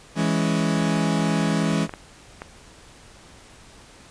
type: chord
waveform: 40% pulse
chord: C# minor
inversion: first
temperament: equal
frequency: 164.81 / 207.7 / 277.2 Hz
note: E3 / G#3 / C#4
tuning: 0 / 0 / 0 cents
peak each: -22 / -23 / -26 dBFS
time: 0.15-1.88 s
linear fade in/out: 50 ms
type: clicks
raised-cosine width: 0.5 ms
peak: -18 dBFS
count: 3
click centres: 1.894 / 1.938 / 2.419 s
effects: pink hiss -48 dBFS RMS until 4.1 s + resampled to 22050 Hz